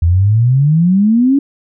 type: exponential sweep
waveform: sine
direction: up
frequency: 81 to 286.5 Hz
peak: -7 dBFS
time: 0.02-1.39 s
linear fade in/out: 5 ms
effects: none